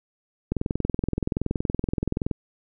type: click train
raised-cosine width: 3 ms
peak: -11 dBFS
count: 39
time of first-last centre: 0.52-2.312 s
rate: 21.2 Hz
effects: none